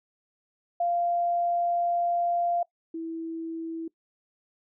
sine tone pair in turn, 694 / 327.5 Hz, F5 / E4, -11 / -11 cents, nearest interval octave + minor second, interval 1300 cents, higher first, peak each -23 / -31 dBFS, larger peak first, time 0.8-2.63 / 2.94-3.88 s, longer first, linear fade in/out 5 ms, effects noise-tail reverb RT60 0.1 s tail -21 dB re dry

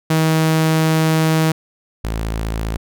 sawtooth tone pair in turn, 159.2 / 54.94 Hz, D#3 / A1, +40 / -2 cents, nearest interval octave + tritone, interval 1842 cents, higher first, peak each -9 / -16 dBFS, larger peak first, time 0.1-1.52 / 2.04-2.77 s, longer first, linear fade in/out 5 ms, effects none

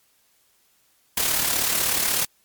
white noise with amplitude modulation, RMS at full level -20 dBFS, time 1.17-2.25 s, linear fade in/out 5 ms, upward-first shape sine, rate 36.3 Hz, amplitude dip 50%, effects white hiss -63 dBFS RMS until 2.44 s + MP3 96 kbps

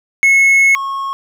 triangle tone pair in turn, 2185 / 1092.5 Hz, C#7 / C#6, -26 / -26 cents, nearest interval octave, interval 1200 cents, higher first, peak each -5 / -16 dBFS, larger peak first, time 0.23-0.75 / 0.75-1.13 s, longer first, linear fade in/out 0 ms, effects none

